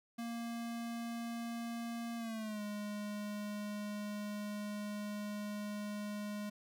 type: tone with pitch glide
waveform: square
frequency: 233.1 to 207.7 Hz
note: A#3 to G#3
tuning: 0 to 0 cents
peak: -40 dBFS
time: 0.18-6.5 s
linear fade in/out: 10 ms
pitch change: -200 cents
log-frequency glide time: 2.17-2.62 s
effects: none